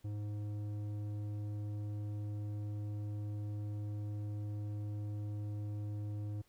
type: tone with low-pass filter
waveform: square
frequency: 104.1 Hz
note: G#2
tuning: 5 cents sharp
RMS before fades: -40 dBFS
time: 0.04-6.42 s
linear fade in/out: 10 ms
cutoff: 360 Hz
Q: 0.64
effects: pink hiss -72 dBFS RMS until 6.48 s